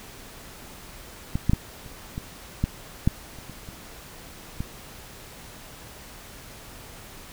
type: clicks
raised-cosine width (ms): 5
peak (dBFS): -12 / -7 / -7 / -29 / -18 / -9 / -6 / -29 / -29 / -27 / -16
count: 11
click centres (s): 1.355 / 1.496 / 1.534 / 1.862 / 2.179 / 2.64 / 3.075 / 3.387 / 3.497 / 3.688 / 4.605
effects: pink hiss -44 dBFS RMS until 7.32 s